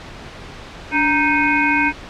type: harmonic tone with a mistuned harmonic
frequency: 311.1 Hz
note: D#4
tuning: in tune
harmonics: 1 / 3 / 5 / 7 / 8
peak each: -20 / -20 / -20 / -20 / -20 dBFS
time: 0.91-1.93 s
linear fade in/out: 50 ms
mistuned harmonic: 1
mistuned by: -120 cents
effects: pink hiss -35 dBFS RMS until 2.09 s + low-pass 4000 Hz 12 dB/octave